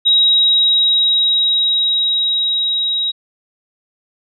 sine tone with level ramp, 3820 Hz, A#7, 42 cents sharp, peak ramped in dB -8 to -15 dBFS, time 0.05-3.12 s, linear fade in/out 20 ms, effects none

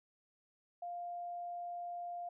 sine tone, 700 Hz, F5, 4 cents sharp, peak -40 dBFS, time 0.82-2.29 s, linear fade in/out 5 ms, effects none

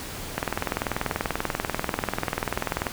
click train, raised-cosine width 0.5 ms, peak -9 dBFS, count 52, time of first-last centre 0.38-2.868 s, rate 20.5 Hz, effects pink hiss -36 dBFS RMS until 2.92 s

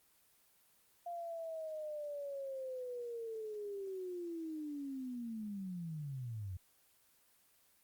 sine linear sweep, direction down, 698.5 to 87.31 Hz, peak -40 dBFS, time 1.06-6.57 s, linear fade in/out 5 ms, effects white hiss -70 dBFS RMS until 7.83 s + Opus 24 kbps

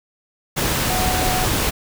sine tone in noise, 739 Hz, F#5, 2 cents flat, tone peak -23 dBFS, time 0.89-1.46 s, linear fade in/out 20 ms, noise pink, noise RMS -20 dBFS, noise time 0.56-1.71 s, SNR -6 dB, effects none

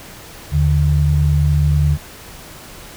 sine tone pair together, 77.47 / 146.83 Hz, D#2 / D3, -7 / 0 cents, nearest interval major seventh, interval 1107 cents, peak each -14 dBFS, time 0.51-1.98 s, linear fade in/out 50 ms, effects pink hiss -37 dBFS RMS until 2.96 s

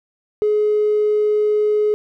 triangle tone with tanh clipping, 422 Hz, G#4, 28 cents sharp, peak -13 dBFS, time 0.42-1.94 s, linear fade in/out 0 ms, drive 1 dB, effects none

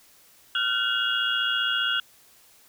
sine tone cluster, 1396 / 1511 / 2841 / 3330 Hz, F6 / F#6 / F7 / G#7, -1 / +36 / +29 / +4 cents, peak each -28 dBFS, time 0.55-2 s, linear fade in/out 2 ms, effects white hiss -56 dBFS RMS until 2.68 s

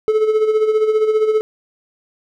triangle tone with tremolo, 433.2 Hz, A4, 27 cents flat, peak -8 dBFS, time 0.08-1.41 s, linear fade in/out 0 ms, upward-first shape sine, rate 15 Hz, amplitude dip 60%, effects none

